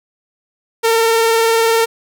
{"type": "tone with vibrato", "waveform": "sawtooth", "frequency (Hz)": 454.7, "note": "A#4", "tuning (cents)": -43, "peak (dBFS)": -7, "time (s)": [0.83, 1.86], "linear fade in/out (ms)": 20, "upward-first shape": "sine", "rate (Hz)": 20, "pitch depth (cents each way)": 28, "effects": []}